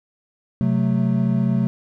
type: chord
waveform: triangle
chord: F# diminished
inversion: second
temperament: equal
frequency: 130.81 / 185 / 220 Hz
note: C3 / F#3 / A3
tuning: 0 / 0 / 0 cents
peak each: -19 dBFS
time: 0.61-1.67 s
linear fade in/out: 0 ms
effects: none